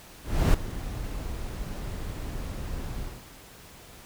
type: noise with ADSR envelope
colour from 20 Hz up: brown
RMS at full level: -18 dBFS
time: 0.23-3.27 s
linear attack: 310 ms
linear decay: 6 ms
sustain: -16 dB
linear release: 250 ms
effects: pink hiss -49 dBFS RMS until 4.05 s